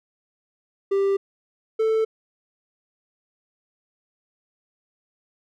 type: tone pair in turn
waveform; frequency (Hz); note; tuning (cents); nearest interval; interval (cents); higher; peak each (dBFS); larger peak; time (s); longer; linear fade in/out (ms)
triangle; 393.8 / 442; G4 / A4; +8 / +8; major second; 200; second; -16; neither; 0.91-1.17 / 1.79-2.05; neither; 10
effects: none